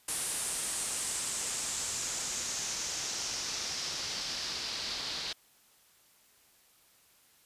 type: noise with low-pass filter sweep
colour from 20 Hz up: white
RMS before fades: -36 dBFS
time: 0.08-5.33 s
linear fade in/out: 5 ms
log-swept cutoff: 9700 to 4300 Hz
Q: 3
effects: white hiss -64 dBFS RMS until 7.45 s + resampled to 32000 Hz